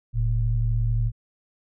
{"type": "tone pair together", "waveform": "sine", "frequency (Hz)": [42.23, 113.5], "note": ["E1", "A#2"], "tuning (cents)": [43, -46], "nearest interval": "octave + perfect fourth", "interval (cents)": 1711, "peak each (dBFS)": [-23, -22], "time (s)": [0.13, 1.12], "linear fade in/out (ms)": 50, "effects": []}